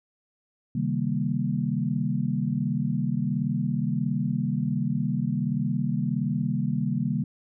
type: chord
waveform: sine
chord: C minor seventh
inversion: none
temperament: equal with one note detuned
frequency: 134.18 / 155.56 / 196 / 233.1 Hz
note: C3 / Eb3 / G3 / Bb3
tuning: +44 / 0 / 0 / 0 cents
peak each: -29 dBFS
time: 0.75-7.24 s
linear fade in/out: 5 ms
effects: none